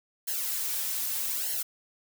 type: noise with flanger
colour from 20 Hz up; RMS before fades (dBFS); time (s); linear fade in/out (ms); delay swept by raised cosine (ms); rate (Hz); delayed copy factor
blue; -31; 0.27-1.63; 10; 0.82 to 4.32; 0.81; -0.9
effects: none